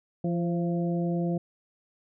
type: harmonic tone with a mistuned harmonic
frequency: 171.4 Hz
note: F3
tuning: 32 cents flat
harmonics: 1 / 2 / 3 / 4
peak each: -26 / -32 / -36 / -38 dBFS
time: 0.24-1.38 s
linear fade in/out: 5 ms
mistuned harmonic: 3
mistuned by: +35 cents
effects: none